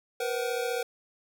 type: tone cluster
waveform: square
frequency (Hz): 476.1 / 511 / 755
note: A#4 / C5 / F#5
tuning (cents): +37 / -41 / +35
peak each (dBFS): -31 / -35 / -37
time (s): 0.2-0.83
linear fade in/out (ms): 5
effects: none